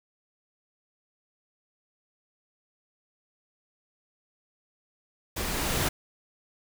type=noise with level ramp; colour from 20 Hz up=pink; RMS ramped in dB=-32 to -26 dBFS; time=5.36-5.89 s; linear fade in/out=10 ms; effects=none